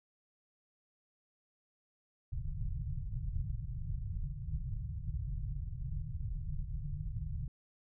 pink low-pass noise, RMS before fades -38 dBFS, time 2.32-7.48 s, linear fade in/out 2 ms, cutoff 160 Hz, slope 96 dB/octave, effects none

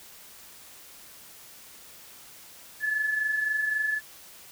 sine tone pair together, 1702.2 / 1726 Hz, G#6 / A6, +42 / -34 cents, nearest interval unison, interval 24 cents, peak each -34 / -25 dBFS, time 2.8-4.01 s, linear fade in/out 50 ms, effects white hiss -49 dBFS RMS until 4.51 s

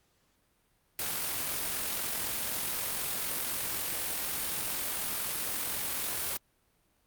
white noise with amplitude modulation, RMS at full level -32 dBFS, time 0.99-6.37 s, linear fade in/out 2 ms, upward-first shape sine, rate 44 Hz, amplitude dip 25%, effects pink hiss -71 dBFS RMS until 7.06 s + Opus 48 kbps

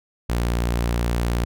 sawtooth tone, 58.9 Hz, A#1, 19 cents sharp, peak -16 dBFS, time 0.29-1.45 s, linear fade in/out 10 ms, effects none

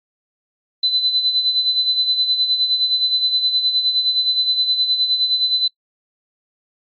sine tone with tremolo, 4020 Hz, B7, 30 cents sharp, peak -12 dBFS, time 0.83-5.68 s, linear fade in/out 5 ms, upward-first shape sine, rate 9.6 Hz, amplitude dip 60%, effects noise-tail reverb RT60 0.1 s tail -25 dB re dry + MP3 32 kbps

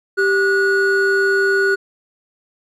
triangle tone pair together, 391.7 / 1458.5 Hz, G4 / F#6, -1 / -25 cents, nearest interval octave + major seventh, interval 2276 cents, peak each -14 dBFS, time 0.17-1.76 s, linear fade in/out 20 ms, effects none

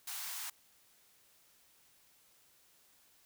white high-pass noise, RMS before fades -42 dBFS, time 0.07-0.5 s, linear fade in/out 5 ms, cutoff 720 Hz, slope 48 dB/octave, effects white hiss -67 dBFS RMS until 3.25 s

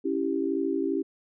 sine chord, C# diminished, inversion none, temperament equal, 277.2 / 329.6 / 392 Hz, C#4 / E4 / G4, 0 / 0 / 0 cents, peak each -29 dBFS, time 0.04-1.03 s, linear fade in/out 20 ms, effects none

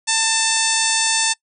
harmonic tone with a mistuned harmonic, 894 Hz, A5, 27 cents sharp, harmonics 1 / 2 / 3 / 4 / 5 / 6 / 7 / 8 / 9 / 10, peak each -25 / -25 / -25 / -25 / -25 / -25 / -25 / -25 / -25 / -25 dBFS, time 0.07-1.34 s, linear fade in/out 20 ms, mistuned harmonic 3, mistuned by -25 cents, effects noise-tail reverb RT60 0.1 s tail -24 dB re dry

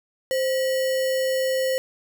sine tone with sample-and-hold, 523.3 Hz, C5, in tune, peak -20 dBFS, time 0.31-1.78 s, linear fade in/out 0 ms, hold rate 2450 Hz, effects none

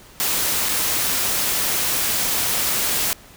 white noise with dropouts, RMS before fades -21 dBFS, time 0.2-3.13 s, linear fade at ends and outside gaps 0 ms, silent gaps 0.687-0.691 s, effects pink hiss -46 dBFS RMS until 3.36 s

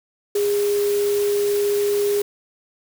sine tone in noise, 408.9 Hz, G#4, 27 cents flat, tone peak -17 dBFS, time 0.35-2.22 s, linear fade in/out 5 ms, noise white, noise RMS -32 dBFS, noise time 0.35-2.22 s, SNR +12 dB, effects none

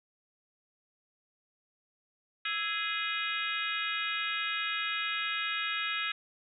harmonic tone with a mistuned harmonic, 415.3 Hz, G#4, in tune, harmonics 3 / 4 / 5 / 6 / 7 / 8 / 9, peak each -38 / -37 / -39 / -36 / -40 / -41 / -40 dBFS, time 2.45-6.12 s, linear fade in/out 5 ms, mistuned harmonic 3, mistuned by +94 cents, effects none

